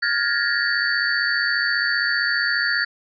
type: tone cluster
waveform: sine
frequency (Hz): 1414 / 1645 / 1740 / 1876 / 4524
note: F6 / G#6 / A6 / A#6 / C#8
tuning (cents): +21 / -17 / -20 / +11 / +34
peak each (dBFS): -25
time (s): 0.02-2.85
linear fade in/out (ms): 10
effects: none